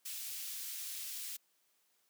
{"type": "high-pass noise", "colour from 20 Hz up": "white", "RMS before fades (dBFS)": -43, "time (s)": [0.05, 1.37], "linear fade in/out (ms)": 10, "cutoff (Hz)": 2800, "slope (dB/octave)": 12, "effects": ["white hiss -75 dBFS RMS until 2.09 s", "high-pass 200 Hz 12 dB/octave"]}